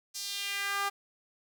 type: tone with high-pass filter sweep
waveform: sawtooth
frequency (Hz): 400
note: G4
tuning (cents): +35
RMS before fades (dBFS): -34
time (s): 0.14-0.9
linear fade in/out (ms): 20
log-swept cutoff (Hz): 5700 to 950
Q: 2
effects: 9-bit